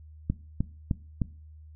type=click train; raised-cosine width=5 ms; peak=-13 dBFS; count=4; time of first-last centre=0.3-1.217 s; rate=3.27 Hz; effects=noise-tail reverb RT60 0.4 s tail -20 dB re dry + added 77 Hz sine -46 dBFS peak until 1.75 s